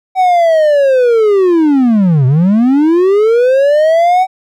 triangle linear two-way sweep, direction down then up, 760 to 123.47 to 760 Hz, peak -4 dBFS, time 0.15-4.27 s, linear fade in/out 50 ms, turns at 2.26 s, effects none

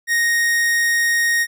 45% pulse tone, 1864.7 Hz, A#6, in tune, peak -15 dBFS, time 0.07-1.47 s, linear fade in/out 50 ms, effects none

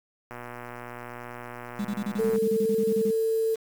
click train, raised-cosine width 0.5 ms, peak -23 dBFS, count 249, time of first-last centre 0.31-2.36 s, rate 121 Hz
sine tone bursts, 205.5 Hz, G#3, 18 cents flat, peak -26 dBFS, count 15, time 1.79-3.108 s, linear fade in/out 5 ms, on 58 ms, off 32 ms
sine tone, 446.6 Hz, A4, 26 cents sharp, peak -22 dBFS, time 2.18-3.56 s, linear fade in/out 20 ms
effects low-pass 2000 Hz 12 dB/octave + 7-bit

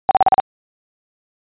sine tone bursts, 766 Hz, G5, 40 cents flat, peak -7 dBFS, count 6, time 0.09-0.4 s, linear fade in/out 0 ms, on 20 ms, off 38 ms, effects resampled to 8000 Hz

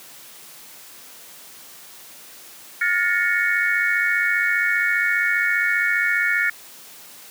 sine tone cluster, 1422 / 1749 / 1844 / 2215 Hz, F6 / A6 / A#6 / C#7, +31 / -11 / -19 / -2 cents, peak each -23 dBFS, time 2.81-6.5 s, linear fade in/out 5 ms, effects white hiss -43 dBFS RMS until 7.3 s + high-pass 150 Hz 12 dB/octave

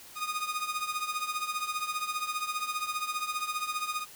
sawtooth tone with tremolo, 1235 Hz, D#6, 13 cents flat, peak -24 dBFS, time 0.15-4.06 s, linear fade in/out 50 ms, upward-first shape triangle, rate 15 Hz, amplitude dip 80%, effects white hiss -50 dBFS RMS until 4.15 s

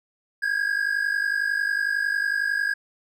triangle tone pair together, 1610.2 / 1661.2 Hz, G6 / G#6, +46 / 0 cents, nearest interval minor second, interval 54 cents, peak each -23 dBFS, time 0.42-2.74 s, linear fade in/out 10 ms, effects none

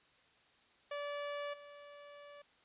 sawtooth tone with level steps, 578 Hz, D5, 28 cents flat, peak -35 / -48 dBFS, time 0.91-2.42 s, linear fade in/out 5 ms, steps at 1.53 s, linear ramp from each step 10 ms, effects white hiss -68 dBFS RMS until 2.64 s + resampled to 8000 Hz

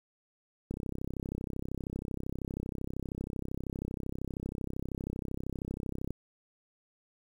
click train, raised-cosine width 3 ms, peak -23 dBFS, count 178, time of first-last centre 0.71-6.106 s, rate 32.8 Hz, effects 9-bit

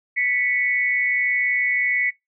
sine tone pair together, 1975.5 / 2217 Hz, B6 / C#7, 0 / 0 cents, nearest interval major second, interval 200 cents, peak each -21 dBFS, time 0.16-2.11 s, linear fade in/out 20 ms, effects noise-tail reverb RT60 0.2 s tail -24 dB re dry

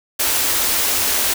white band-stop noise, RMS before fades -18 dBFS, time 0.19-1.34 s, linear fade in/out 10 ms, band 110 to 220 Hz, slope 48 dB/octave, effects none

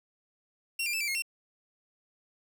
sawtooth tone with pitch steps, 2739 / 2389 / 2634 / 2336 / 2154 / 2720 Hz, F7 / D7 / E7 / D7 / C7 / F7, -34 / +29 / -2 / -10 / +50 / -46 cents, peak -26 dBFS, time 0.79-1.222 s, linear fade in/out 5 ms, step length 72 ms, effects 11-bit

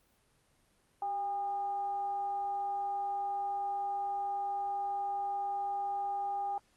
sine tone with frequency modulation, 805 Hz, G5, 46 cents sharp, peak -32 dBFS, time 1.02-6.58 s, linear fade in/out 2 ms, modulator 420 Hz, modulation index 0.24, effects pink hiss -70 dBFS RMS until 6.76 s + Opus 32 kbps

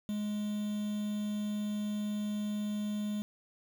triangle tone with quantisation, 209 Hz, G#3, 11 cents sharp, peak -30 dBFS, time 0.09-3.22 s, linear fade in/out 0 ms, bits 8, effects none

